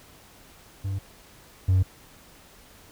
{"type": "tone pair in turn", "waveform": "triangle", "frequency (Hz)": [97.5, 93.55], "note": ["G2", "F#2"], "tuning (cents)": [-9, 20], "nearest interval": "minor second", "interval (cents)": 71, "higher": "first", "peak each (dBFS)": [-24, -14], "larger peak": "second", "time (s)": [[0.84, 0.99], [1.68, 1.83]], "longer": "neither", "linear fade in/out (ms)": 10, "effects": ["tanh soft clip ceiling -12 dBFS", "pink hiss -52 dBFS RMS until 2.91 s"]}